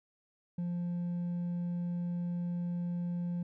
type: tone with hard clipping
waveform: sine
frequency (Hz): 174.61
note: F3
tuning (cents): 0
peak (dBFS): -33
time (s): 0.58-3.43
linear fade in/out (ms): 5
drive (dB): 2
effects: none